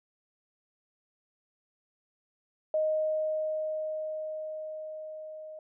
sine tone with level ramp, 622.3 Hz, D#5, in tune, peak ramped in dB -24 to -41 dBFS, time 2.74-5.59 s, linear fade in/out 2 ms, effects none

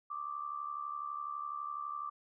sine tone with amplitude modulation, 1174.7 Hz, D6, in tune, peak -34 dBFS, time 0.1-2.1 s, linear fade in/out 10 ms, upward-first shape sine, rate 72 Hz, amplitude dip 75%, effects none

